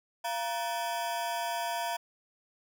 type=ring-modulated tone; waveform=40% pulse; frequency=816 Hz; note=G#5; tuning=31 cents flat; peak=-27 dBFS; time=0.24-1.97 s; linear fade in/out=10 ms; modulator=127 Hz; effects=none